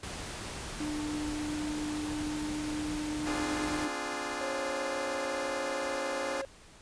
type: noise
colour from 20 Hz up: pink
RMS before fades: -40 dBFS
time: 0.03-3.85 s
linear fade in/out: 2 ms
type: tone with pitch glide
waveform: triangle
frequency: 300 to 303 Hz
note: D4 to D#4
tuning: +37 to -46 cents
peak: -31 dBFS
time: 0.8-3.88 s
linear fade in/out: 5 ms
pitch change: +17 cents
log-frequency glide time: 1.01-3.73 s
type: chord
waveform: 10% pulse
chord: D half-diminished seventh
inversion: third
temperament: equal with one note detuned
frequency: 257.7 / 293.7 / 349.2 / 415.3 Hz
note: C4 / D4 / F4 / Ab4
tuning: -26 / 0 / 0 / 0 cents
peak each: -33 / -30 / -31 / -31 dBFS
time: 3.26-6.42 s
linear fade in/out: 10 ms
type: tone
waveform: triangle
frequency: 542 Hz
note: C#5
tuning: 39 cents flat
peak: -33 dBFS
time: 4.41-6.45 s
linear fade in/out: 0 ms
effects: pink hiss -55 dBFS RMS until 6.81 s + resampled to 22050 Hz